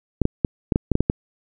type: clicks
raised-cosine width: 3 ms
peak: -4 dBFS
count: 9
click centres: 0.217 / 0.254 / 0.448 / 0.722 / 0.759 / 0.917 / 0.954 / 1.006 / 1.099 s
effects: none